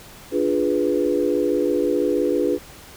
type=chord; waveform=sine; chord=D diminished seventh; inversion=none; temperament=equal; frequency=293.7 / 349.2 / 415.3 / 493.9 Hz; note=D4 / F4 / Ab4 / Cb5; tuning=0 / 0 / 0 / 0 cents; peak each=-23 dBFS; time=0.31-2.59 s; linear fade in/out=50 ms; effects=pink hiss -43 dBFS RMS until 2.96 s